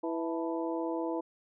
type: harmonic tone with a mistuned harmonic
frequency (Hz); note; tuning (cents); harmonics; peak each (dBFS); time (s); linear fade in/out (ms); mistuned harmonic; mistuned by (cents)
164.81; E3; 0; 2 / 3 / 4 / 5 / 6; -33 / -37 / -39 / -41 / -43; 0.03-1.21; 10; 5; +110
effects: none